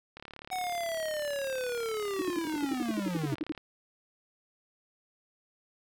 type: click train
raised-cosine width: 0.3 ms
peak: -28 dBFS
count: 124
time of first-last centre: 0.17-3.577 s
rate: 36.1 Hz
type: linear sweep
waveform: square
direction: down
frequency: 750 to 126.8 Hz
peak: -32 dBFS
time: 0.51-3.35 s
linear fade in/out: 10 ms
type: tone bursts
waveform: sine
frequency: 310.4 Hz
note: D#4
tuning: 4 cents flat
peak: -28 dBFS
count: 16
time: 2.19-3.519 s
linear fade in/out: 2 ms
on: 24 ms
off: 63 ms
effects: none